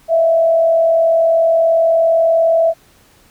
sine tone with frequency modulation, 659.3 Hz, E5, in tune, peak -9 dBFS, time 0.08-2.74 s, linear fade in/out 50 ms, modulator 39.9 Hz, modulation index 0.44, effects pink hiss -50 dBFS RMS until 3.3 s

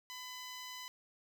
10% pulse tone, 1005 Hz, B5, 30 cents sharp, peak -36 dBFS, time 0.1-0.88 s, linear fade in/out 0 ms, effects none

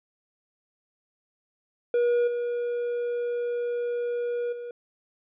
triangle tone with level steps, 480.2 Hz, B4, 49 cents flat, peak -18 / -24 / -32 dBFS, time 1.94-4.71 s, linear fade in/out 2 ms, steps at 2.27 / 4.52 s, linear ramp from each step 10 ms, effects resampled to 8000 Hz

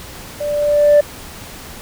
sine tone with level ramp, 587.3 Hz, D5, in tune, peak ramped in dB -19 to -3 dBFS, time 0.4-1.01 s, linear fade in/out 10 ms, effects tanh soft clip ceiling -4 dBFS + pink hiss -34 dBFS RMS until 1.81 s

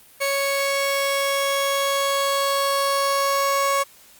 sawtooth tone pair together, 554.4 / 1108.7 Hz, C#5 / C#6, 0 / 0 cents, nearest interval octave, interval 1200 cents, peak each -18 dBFS, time 0.2-3.84 s, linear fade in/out 20 ms, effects white hiss -50 dBFS RMS until 4.19 s + Opus 32 kbps

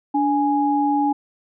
sine tone pair together, 290 / 830.6 Hz, D4 / G#5, -22 / 0 cents, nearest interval octave + tritone, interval 1822 cents, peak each -19 dBFS, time 0.14-1.13 s, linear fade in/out 10 ms, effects none

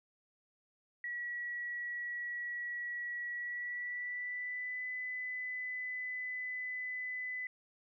sine tone with pitch glide, 1928 to 2005 Hz, B6 to B6, -42 to +26 cents, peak -37 dBFS, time 1.04-7.47 s, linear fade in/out 2 ms, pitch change +68 cents, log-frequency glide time 3.34-4.86 s, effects none

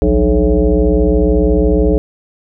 sine tone with frequency modulation, 187 Hz, F#3, 19 cents sharp, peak -8 dBFS, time 0.02-1.98 s, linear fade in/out 0 ms, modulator 120 Hz, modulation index 2.8, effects none

